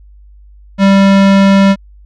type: tone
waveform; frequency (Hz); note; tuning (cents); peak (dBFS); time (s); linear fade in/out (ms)
square; 196; G3; 0; -5; 0.78-1.76; 50
effects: added 50 Hz sine -36 dBFS peak until 2.05 s + low-pass 4000 Hz 12 dB/octave